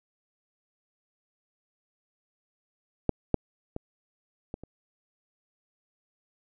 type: clicks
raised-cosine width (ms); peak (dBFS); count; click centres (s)
2; -9 / -8 / -20 / -21 / -29; 5; 3.093 / 3.343 / 3.764 / 4.541 / 4.636
effects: none